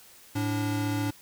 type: tone pair together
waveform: square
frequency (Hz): 108.17 / 289.7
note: A2 / D4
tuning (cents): -29 / -24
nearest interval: octave + perfect fourth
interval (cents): 1705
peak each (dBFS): -30 / -30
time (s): 0.35-1.11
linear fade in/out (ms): 10
effects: white hiss -53 dBFS RMS until 1.21 s